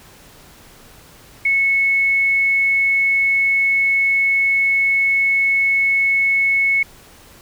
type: tone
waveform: sine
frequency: 2200 Hz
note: C#7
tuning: 14 cents flat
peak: -13 dBFS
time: 1.45-6.83 s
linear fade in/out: 5 ms
effects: pink hiss -45 dBFS RMS until 7.41 s